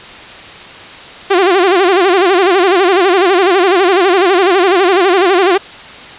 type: tone with vibrato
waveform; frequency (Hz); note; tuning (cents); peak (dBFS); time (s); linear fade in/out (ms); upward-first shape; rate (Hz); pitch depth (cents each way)
sawtooth; 370.7; F#4; +3; -3; 1.3-5.58; 10; sine; 12; 140
effects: white hiss -31 dBFS RMS until 6.18 s + resampled to 8000 Hz